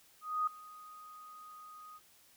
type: tone with ADSR envelope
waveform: sine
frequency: 1244.5 Hz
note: D#6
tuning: in tune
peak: -28 dBFS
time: 0.21-2 s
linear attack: 260 ms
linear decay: 5 ms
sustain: -21 dB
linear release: 38 ms
effects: white hiss -64 dBFS RMS until 2.36 s